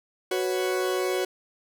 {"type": "chord", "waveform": "40% pulse", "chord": "F# suspended fourth", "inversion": "none", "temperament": "equal", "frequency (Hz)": [370, 493.9, 554.4], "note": ["F#4", "B4", "C#5"], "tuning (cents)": [0, 0, 0], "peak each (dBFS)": [-25, -31, -31], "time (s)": [0.31, 1.25], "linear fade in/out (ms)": 5, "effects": []}